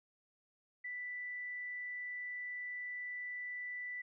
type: tone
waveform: sine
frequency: 1978 Hz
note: B6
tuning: 2 cents sharp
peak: -40 dBFS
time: 0.84-4.02 s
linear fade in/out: 10 ms
effects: none